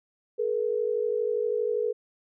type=tone pair together; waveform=sine; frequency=427.7 / 480.2 Hz; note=A4 / B4; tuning=-49 / -49 cents; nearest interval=major second; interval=200 cents; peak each=-27 dBFS; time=0.38-1.93 s; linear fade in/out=20 ms; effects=none